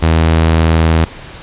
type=tone; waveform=sawtooth; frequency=81 Hz; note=E2; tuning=30 cents flat; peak=-4 dBFS; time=0.02-1.05 s; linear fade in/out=10 ms; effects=pink hiss -32 dBFS RMS until 1.42 s + resampled to 8000 Hz